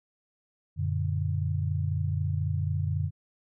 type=chord; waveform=sine; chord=Gb augmented; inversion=none; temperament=equal; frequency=92.5 / 116.54 / 146.83 Hz; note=Gb2 / Bb2 / D3; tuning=0 / 0 / 0 cents; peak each=-28 / -34 / -30 dBFS; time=0.76-3.11 s; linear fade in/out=50 ms; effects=none